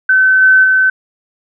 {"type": "tone with level steps", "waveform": "sine", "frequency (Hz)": 1526, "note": "G6", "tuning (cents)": -47, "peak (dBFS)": [-6, -4, -7], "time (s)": [0.09, 0.9], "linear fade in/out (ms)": 5, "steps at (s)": [0.41, 0.63], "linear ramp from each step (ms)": 20, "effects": []}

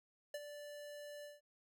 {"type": "tone with ADSR envelope", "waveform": "square", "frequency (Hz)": 585, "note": "D5", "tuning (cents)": -7, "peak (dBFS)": -40, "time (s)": [0.34, 1.41], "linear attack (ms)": 4, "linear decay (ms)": 42, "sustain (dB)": -9, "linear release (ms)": 170, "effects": []}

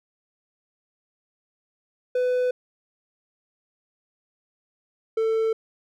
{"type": "tone pair in turn", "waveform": "triangle", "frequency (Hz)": [500, 445.6], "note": ["B4", "A4"], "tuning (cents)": [21, 22], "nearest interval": "major second", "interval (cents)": 199, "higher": "first", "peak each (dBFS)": -18, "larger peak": "neither", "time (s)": [[2.15, 2.51], [5.17, 5.53]], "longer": "neither", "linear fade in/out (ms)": 5, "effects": []}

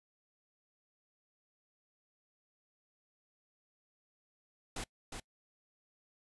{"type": "noise with echo", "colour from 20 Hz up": "pink", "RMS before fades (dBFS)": -40, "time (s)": [4.76, 4.84], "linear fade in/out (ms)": 5, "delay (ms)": 360, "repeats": 1, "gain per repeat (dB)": -4, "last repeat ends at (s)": 5.2, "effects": ["noise-tail reverb RT60 0.1 s tail -24 dB re dry", "resampled to 24000 Hz"]}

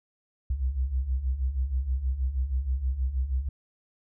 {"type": "beating tone pair", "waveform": "sine", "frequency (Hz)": [60.8, 67.1], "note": ["B1", "C2"], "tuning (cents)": [-26, 44], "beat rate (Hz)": 6.3, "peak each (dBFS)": [-31, -26], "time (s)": [0.5, 3.49], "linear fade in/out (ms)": 5, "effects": []}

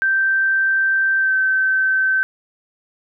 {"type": "tone with pitch glide", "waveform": "sine", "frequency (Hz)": [1563, 1541.5], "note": ["G6", "G6"], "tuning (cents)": [-6, -29], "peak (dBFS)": -14, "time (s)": [0.02, 2.23], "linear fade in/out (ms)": 0, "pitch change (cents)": -23, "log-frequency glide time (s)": [1.18, 1.34], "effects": []}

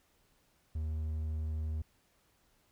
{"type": "tone", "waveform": "triangle", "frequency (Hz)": 78, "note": "D#2", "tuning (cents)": 5, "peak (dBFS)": -31, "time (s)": [0.75, 1.82], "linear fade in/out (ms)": 5, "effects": ["pink hiss -71 dBFS RMS until 2.71 s"]}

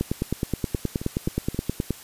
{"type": "two click trains", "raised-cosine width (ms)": 3, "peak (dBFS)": [-10, -19], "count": [19, 4], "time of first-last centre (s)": [[0.01, 1.907], [0.75, 1.546]], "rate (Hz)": [9.49, 3.77], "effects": ["white hiss -44 dBFS RMS until 2.03 s", "resampled to 32000 Hz"]}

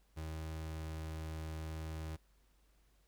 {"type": "tone", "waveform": "35% pulse", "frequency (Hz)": 79.2, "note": "D#2", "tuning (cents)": 31, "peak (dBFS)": -39, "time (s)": [0.16, 2.17], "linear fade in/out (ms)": 20, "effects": ["added 50 Hz sine -68 dBFS peak until 3.07 s", "pink hiss -75 dBFS RMS until 3.07 s"]}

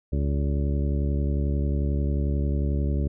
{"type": "harmonic tone", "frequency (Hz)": 71.2, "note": "C#2", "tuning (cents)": 47, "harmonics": [1, 2, 3, 4, 5, 6, 8], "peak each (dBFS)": [-23, -29, -33, -35, -37, -39, -41], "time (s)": [0.12, 3.08], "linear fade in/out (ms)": 10, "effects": []}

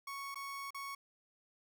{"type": "tone with dropouts", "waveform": "30% pulse", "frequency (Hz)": 1108.7, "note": "C#6", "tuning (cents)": 0, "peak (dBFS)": -39, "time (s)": [0.07, 0.95], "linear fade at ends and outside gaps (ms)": 5, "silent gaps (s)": [[0.345, 0.356], [0.706, 0.745]], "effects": []}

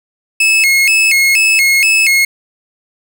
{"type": "tone with vibrato", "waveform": "40% pulse", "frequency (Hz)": 2372, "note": "D7", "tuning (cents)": 17, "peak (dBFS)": -7, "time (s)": [0.4, 2.25], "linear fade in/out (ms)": 5, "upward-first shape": "square", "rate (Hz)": 2.1, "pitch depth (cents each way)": 160, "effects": ["8-bit"]}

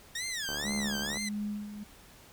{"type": "tone with vibrato", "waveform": "15% pulse", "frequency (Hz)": 1800, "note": "A6", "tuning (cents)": 39, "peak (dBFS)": -27, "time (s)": [0.15, 1.29], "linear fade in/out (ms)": 5, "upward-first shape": "sine", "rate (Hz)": 2.1, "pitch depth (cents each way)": 260}
{"type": "click train", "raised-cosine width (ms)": 1, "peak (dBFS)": -26, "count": 51, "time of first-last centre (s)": [0.49, 1.171], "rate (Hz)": 73.4}
{"type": "tone with tremolo", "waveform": "sine", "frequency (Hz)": 207.9, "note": "G#3", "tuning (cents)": 2, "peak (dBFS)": -31, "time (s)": [0.64, 1.84], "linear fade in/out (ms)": 10, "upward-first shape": "sine", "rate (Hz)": 1.6, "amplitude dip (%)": 65}
{"effects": ["pink hiss -55 dBFS RMS until 2.32 s"]}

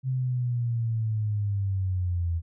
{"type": "linear sweep", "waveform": "sine", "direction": "down", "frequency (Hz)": [131.6, 82.41], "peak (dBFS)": -24, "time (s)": [0.03, 2.42], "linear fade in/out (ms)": 50, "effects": []}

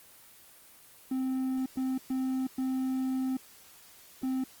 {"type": "tone bursts at uneven times", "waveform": "triangle", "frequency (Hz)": 260.9, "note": "C4", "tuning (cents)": -5, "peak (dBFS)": -26, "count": 5, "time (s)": [[1.11, 1.66], [1.77, 1.98], [2.1, 2.47], [2.58, 3.37], [4.23, 4.44]], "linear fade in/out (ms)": 5, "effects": ["white hiss -55 dBFS RMS until 4.6 s", "Opus 24 kbps"]}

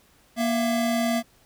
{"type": "tone pair together", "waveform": "square", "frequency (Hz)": [236.7, 670.3], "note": ["A#3", "E5"], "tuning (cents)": [27, 29], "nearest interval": "octave + tritone", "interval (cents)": 1802, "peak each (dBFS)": [-24, -27], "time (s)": [0.36, 1.23], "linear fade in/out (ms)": 50, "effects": ["pink hiss -59 dBFS RMS until 1.45 s"]}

